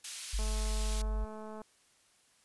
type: high-pass noise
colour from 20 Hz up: pink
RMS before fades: -42 dBFS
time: 0.04-1.02 s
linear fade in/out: 5 ms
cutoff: 3300 Hz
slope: 12 dB/octave
type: tone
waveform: sine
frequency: 49 Hz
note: G1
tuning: in tune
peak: -30 dBFS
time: 0.33-1.25 s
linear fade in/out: 10 ms
type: click train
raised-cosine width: 1 ms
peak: -33 dBFS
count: 266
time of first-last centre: 0.39-1.617 s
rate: 216 Hz
effects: white hiss -67 dBFS RMS until 2.44 s + resampled to 24000 Hz